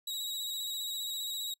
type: tone with vibrato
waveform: sawtooth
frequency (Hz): 3854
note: B7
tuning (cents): -43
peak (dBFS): -32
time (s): 0.07-1.54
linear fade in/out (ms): 5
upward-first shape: square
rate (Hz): 15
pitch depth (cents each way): 26
effects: noise-tail reverb RT60 0.1 s tail -26 dB re dry